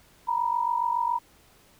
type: tone pair together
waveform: sine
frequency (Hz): 932.3 / 979.5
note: A#5 / B5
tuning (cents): 0 / -15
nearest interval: minor second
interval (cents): 85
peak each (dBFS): -26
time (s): 0.27-1.19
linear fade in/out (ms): 20
effects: pink hiss -58 dBFS RMS until 1.79 s